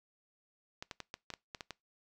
clicks, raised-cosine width 0.2 ms, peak -24 dBFS, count 9, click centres 0.825 / 0.912 / 1.003 / 1.141 / 1.303 / 1.338 / 1.548 / 1.608 / 1.707 s, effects noise-tail reverb RT60 0.2 s tail -23 dB re dry

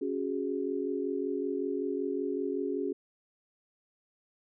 sine chord, C# suspended fourth, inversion none, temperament equal, 277.2 / 370 / 415.3 Hz, C#4 / F#4 / G#4, 0 / 0 / 0 cents, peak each -34 dBFS, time 0.01-2.93 s, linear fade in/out 10 ms, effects none

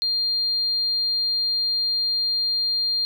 sine tone, 4200 Hz, C8, 6 cents sharp, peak -20 dBFS, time 0.02-3.05 s, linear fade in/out 0 ms, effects 8-bit

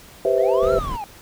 sine chord, C major seventh, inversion second, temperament just, 392.4 / 490.5 / 523.3 / 654.1 Hz, G4 / B4 / C5 / E5, +2 / -12 / 0 / -14 cents, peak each -21 dBFS, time 0.25-0.79 s, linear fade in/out 2 ms
triangle linear two-way sweep, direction up then down, 587.3 to 1396.9 to 789 Hz, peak -25 dBFS, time 0.38-1.04 s, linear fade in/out 0 ms, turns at 0.73 s
brown noise, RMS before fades -28 dBFS, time 0.62-0.97 s, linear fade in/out 10 ms
effects pink hiss -45 dBFS RMS until 1.21 s

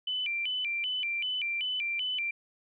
sine tone with vibrato, 2665 Hz, E7, 18 cents sharp, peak -29 dBFS, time 0.07-2.31 s, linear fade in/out 5 ms, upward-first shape square, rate 2.6 Hz, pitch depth 210 cents each way, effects none

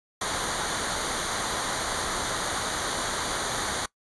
pink noise with comb filter, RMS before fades -29 dBFS, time 0.21-3.86 s, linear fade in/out 5 ms, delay 0.38 ms, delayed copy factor -0.7, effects noise-tail reverb RT60 0.1 s tail -21 dB re dry + resampled to 24000 Hz

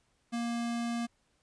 square tone, 235 Hz, A#3, 14 cents sharp, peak -32 dBFS, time 0.32-1.07 s, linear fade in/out 20 ms, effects pink hiss -73 dBFS RMS until 1.42 s + resampled to 22050 Hz

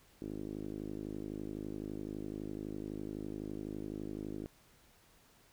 5% pulse tone with low-pass filter, 51.91 Hz, G#1, in tune, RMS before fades -42 dBFS, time 0.22-4.46 s, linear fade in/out 0 ms, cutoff 320 Hz, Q 2.8, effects pink hiss -65 dBFS RMS until 5.52 s

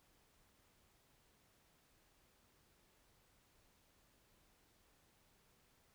silence, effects pink hiss -73 dBFS RMS until 5.94 s

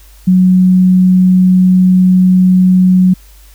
sine tone, 184.2 Hz, F#3, 7 cents flat, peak -4 dBFS, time 0.27-3.14 s, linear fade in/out 10 ms, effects added 50 Hz sine -37 dBFS peak until 3.54 s + white hiss -45 dBFS RMS until 3.54 s

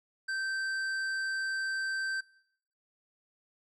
sine tone with tanh clipping, 1557 Hz, G6, 12 cents flat, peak -33 dBFS, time 0.28-2.21 s, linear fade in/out 10 ms, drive 13 dB, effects noise-tail reverb RT60 0.8 s tail -25 dB re dry + low-pass 9000 Hz 12 dB/octave

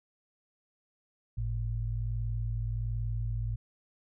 sine tone pair together, 50.56 / 111.9 Hz, G#1 / A2, -46 / +30 cents, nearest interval octave + major second, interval 1376 cents, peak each -33 / -32 dBFS, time 1.37-3.56 s, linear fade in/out 10 ms, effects none

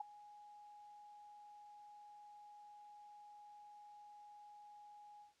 sine tone with ADSR envelope, 830.6 Hz, G#5, in tune, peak -37 dBFS, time 0-5.34 s, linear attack 7 ms, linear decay 10 ms, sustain -19 dB, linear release 130 ms, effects white hiss -75 dBFS RMS until 5.4 s + low-pass 6000 Hz 12 dB/octave

